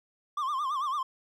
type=tone with vibrato; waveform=triangle; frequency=1122 Hz; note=C#6; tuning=21 cents sharp; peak=-26 dBFS; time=0.37-1.03 s; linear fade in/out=5 ms; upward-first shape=sine; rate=9 Hz; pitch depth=140 cents each way; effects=none